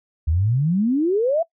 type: exponential sweep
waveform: sine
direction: up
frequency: 73.42 to 689 Hz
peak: -16 dBFS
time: 0.27-1.43 s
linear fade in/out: 10 ms
effects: noise-tail reverb RT60 0.1 s tail -23 dB re dry